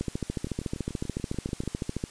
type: two click trains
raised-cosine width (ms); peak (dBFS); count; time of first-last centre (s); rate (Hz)
3; -24 / -16; 9 / 29; 0.47-1.636 / 0.01-2.039; 6.86 / 13.8
effects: white hiss -48 dBFS RMS until 2.1 s + resampled to 22050 Hz

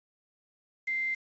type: tone with quantisation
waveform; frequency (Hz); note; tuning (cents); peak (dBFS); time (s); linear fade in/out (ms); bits
sine; 2088; C7; -4; -28; 0.87-1.15; 10; 8
effects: resampled to 16000 Hz

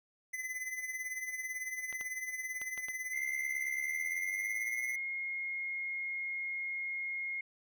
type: tone with tremolo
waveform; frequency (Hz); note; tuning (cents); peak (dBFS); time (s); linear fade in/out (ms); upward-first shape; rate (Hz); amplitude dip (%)
square; 2024; B6; +42; -35; 0.33-4.96; 10; triangle; 18; 70
type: clicks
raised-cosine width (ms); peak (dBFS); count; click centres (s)
0.3; -31; 5; 1.927 / 2.011 / 2.616 / 2.777 / 2.885
type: tone with pitch glide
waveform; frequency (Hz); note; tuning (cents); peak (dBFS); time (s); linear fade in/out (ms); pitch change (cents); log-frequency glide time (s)
sine; 2093 to 2147; C7 to C7; 0 to +44; -35; 3.13-7.41; 5; +44; 3.79-4.84
effects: none

